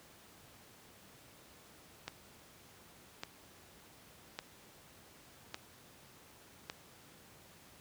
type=click train; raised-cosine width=0.2 ms; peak=-22 dBFS; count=5; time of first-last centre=2.08-6.699 s; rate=0.866 Hz; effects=pink hiss -59 dBFS RMS until 7.8 s + high-pass 80 Hz 12 dB/octave